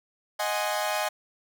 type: chord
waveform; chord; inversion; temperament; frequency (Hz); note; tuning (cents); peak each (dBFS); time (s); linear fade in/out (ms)
sawtooth; Ab dominant seventh; second; equal; 622.3 / 740 / 830.6 / 1046.5; Eb5 / Gb5 / Ab5 / C6; 0 / 0 / 0 / 0; -26 / -29 / -27 / -32; 0.39-1.09; 10
effects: none